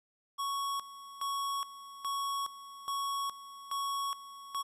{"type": "tone with tremolo", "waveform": "square", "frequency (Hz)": 1111, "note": "C#6", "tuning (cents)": 4, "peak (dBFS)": -33, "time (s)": [0.38, 4.63], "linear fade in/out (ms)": 20, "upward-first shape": "square", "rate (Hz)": 1.2, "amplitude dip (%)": 80, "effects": ["resampled to 32000 Hz", "12-bit"]}